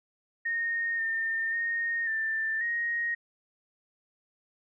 sine tone with pitch steps, 1849 / 1812 / 1851 / 1779 / 1874 Hz, A#6 / A#6 / A#6 / A6 / A#6, -15 / -50 / -13 / +19 / +9 cents, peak -27 dBFS, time 0.45-3.15 s, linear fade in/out 10 ms, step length 540 ms, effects none

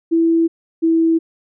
sine tone pair in turn, 330.5 / 327.5 Hz, E4 / E4, +5 / -11 cents, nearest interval unison, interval 16 cents, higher first, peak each -11 dBFS, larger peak neither, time 0.11-0.48 / 0.82-1.19 s, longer neither, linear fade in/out 20 ms, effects none

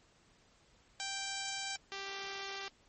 5% pulse tone pair in turn, 784 / 392.7 Hz, G5 / G4, 0 / +3 cents, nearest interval octave, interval 1197 cents, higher first, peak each -25 / -29 dBFS, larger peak first, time 1-1.76 / 1.92-2.68 s, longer neither, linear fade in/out 0 ms, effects pink hiss -67 dBFS RMS until 2.88 s + MP3 32 kbps

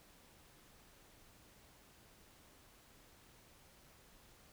silence, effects pink hiss -64 dBFS RMS until 4.52 s

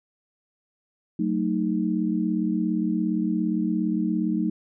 sine chord, D# diminished, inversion first, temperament just, 186.68 / 224 / 311.1 Hz, F#3 / A3 / D#4, +16 / +31 / 0 cents, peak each -26 dBFS, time 1.19-4.5 s, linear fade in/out 5 ms, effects none

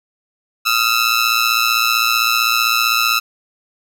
15% pulse ring-modulated tone, 1318.5 Hz, E6, in tune, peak -4 dBFS, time 0.65-3.2 s, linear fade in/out 20 ms, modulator 57.8 Hz, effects none

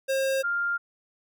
square / sine tone pair in turn, 536 / 1399.1 Hz, C5 / F6, +42 / +3 cents, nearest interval octave + perfect fourth, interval 1661 cents, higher second, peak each -24 dBFS, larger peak neither, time 0.08-0.43 / 0.43-0.78 s, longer neither, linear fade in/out 20 ms, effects none

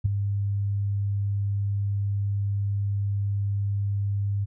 sine tone with ADSR envelope, 100.5 Hz, G2, 44 cents sharp, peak -15 dBFS, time 0.04-4.46 s, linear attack 18 ms, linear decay 7 ms, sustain -8 dB, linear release 26 ms, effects none

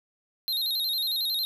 square tone with vibrato, 3943 Hz, B7, 4 cents flat, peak -26 dBFS, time 0.48-1.45 s, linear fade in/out 0 ms, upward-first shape square, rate 11 Hz, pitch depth 82 cents each way, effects none

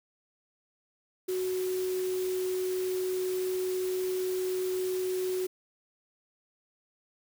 sine tone in noise, 370 Hz, F#4, in tune, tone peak -28 dBFS, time 1.28-5.47 s, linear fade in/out 10 ms, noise white, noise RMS -43 dBFS, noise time 1.28-5.47 s, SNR +12 dB, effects none

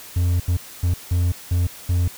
triangle tone bursts at uneven times, 87.9 Hz, F2, 12 cents sharp, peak -14 dBFS, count 6, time 0.16-0.4 / 0.48-0.57 / 0.83-0.94 / 1.11-1.32 / 1.51-1.67 / 1.89-2.08 s, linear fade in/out 5 ms, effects white hiss -40 dBFS RMS until 2.17 s

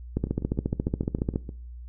two click trains, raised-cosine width 3 ms, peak -12 / -23 dBFS, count 18 / 9, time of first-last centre 0.17-1.359 / 0.27-1.491 s, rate 14.3 / 6.55 Hz, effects noise-tail reverb RT60 0.5 s tail -20 dB re dry + added 60 Hz sine -38 dBFS peak until 1.88 s

